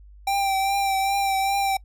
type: tone with vibrato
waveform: square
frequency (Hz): 784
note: G5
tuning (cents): 0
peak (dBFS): -21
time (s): 0.27-1.77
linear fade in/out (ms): 5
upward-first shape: triangle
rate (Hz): 2.5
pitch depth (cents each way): 32
effects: noise-tail reverb RT60 0.1 s tail -25 dB re dry + added 50 Hz sine -44 dBFS peak until 1.84 s